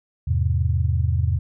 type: chord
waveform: sine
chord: E augmented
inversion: none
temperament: just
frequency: 82.41 / 103.01 / 128.76 Hz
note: E2 / G#2 / B#2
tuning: 0 / -14 / -27 cents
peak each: -20 / -23 / -24 dBFS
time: 0.27-1.39 s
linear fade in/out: 10 ms
effects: none